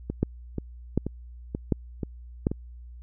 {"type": "two click trains", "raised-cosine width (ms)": 3, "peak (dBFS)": [-16, -9], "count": [6, 4], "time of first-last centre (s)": [[0.1, 2.515], [0.23, 2.469]], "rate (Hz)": [2.07, 1.34], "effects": ["added 60 Hz sine -41 dBFS peak until 3.02 s"]}